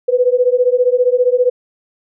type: beating tone pair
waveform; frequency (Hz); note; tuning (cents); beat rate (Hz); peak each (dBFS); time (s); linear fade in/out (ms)
sine; 490 / 505; B4 / B4; -14 / +39; 15; -13; 0.08-1.5; 10
effects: none